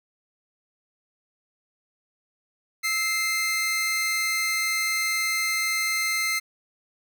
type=tone pair together; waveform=sawtooth; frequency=1304 / 2093 Hz; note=E6 / C7; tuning=-19 / 0 cents; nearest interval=minor sixth; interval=819 cents; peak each=-30 / -20 dBFS; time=2.83-6.4 s; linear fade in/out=20 ms; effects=none